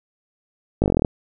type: slowing click train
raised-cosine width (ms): 2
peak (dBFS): -4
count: 11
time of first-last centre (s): 0.82-1.048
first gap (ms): 19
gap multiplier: 1.04
effects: none